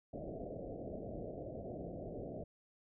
white low-pass noise, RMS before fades -45 dBFS, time 0.13-2.44 s, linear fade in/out 5 ms, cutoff 690 Hz, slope 96 dB/octave, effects none

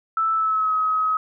sine tone with pitch glide, 1318.5 to 1272.1 Hz, E6 to D#6, 0 to +38 cents, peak -18 dBFS, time 0.17-1.17 s, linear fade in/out 2 ms, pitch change -62 cents, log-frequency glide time 0.34-0.74 s, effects none

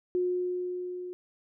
sine tone with level ramp, 360.5 Hz, F#4, 45 cents flat, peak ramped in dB -24 to -36 dBFS, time 0.15-1.13 s, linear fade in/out 0 ms, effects none

